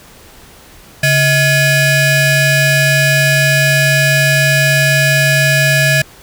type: ring-modulated tone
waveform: 30% pulse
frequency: 776 Hz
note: G5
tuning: 18 cents flat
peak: -3 dBFS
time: 1.03-6.02 s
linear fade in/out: 5 ms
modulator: 917 Hz
effects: pink hiss -40 dBFS RMS until 6.22 s